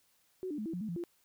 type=tone with pitch steps; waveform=sine; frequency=372.2 / 296.4 / 213.9 / 327.4 / 178.6 / 217 / 171 / 345.1 Hz; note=F#4 / D4 / A3 / E4 / F3 / A3 / F3 / F4; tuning=+10 / +16 / -49 / -12 / +39 / -24 / -36 / -21 cents; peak=-35 dBFS; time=0.43-1.038 s; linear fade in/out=0 ms; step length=76 ms; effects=white hiss -71 dBFS RMS until 1.24 s